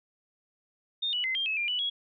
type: tone with pitch steps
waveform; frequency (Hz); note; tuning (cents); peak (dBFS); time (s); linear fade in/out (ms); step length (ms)
sine; 3655 / 2947 / 2059 / 3194 / 2584 / 2393 / 2963 / 3327; A#7 / F#7 / C7 / G7 / E7 / D7 / F#7 / G#7; -35 / -8 / -28 / +32 / -35 / +32 / +2 / +2; -27; 1.02-1.9; 10; 110
effects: none